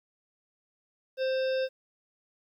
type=harmonic tone with a mistuned harmonic; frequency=523.3 Hz; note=C5; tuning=in tune; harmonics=1 / 3 / 5 / 7 / 9 / 10; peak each=-26 / -39 / -43 / -44 / -50 / -46 dBFS; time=1.17-1.69 s; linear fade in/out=50 ms; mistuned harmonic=5; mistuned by=+35 cents; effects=11-bit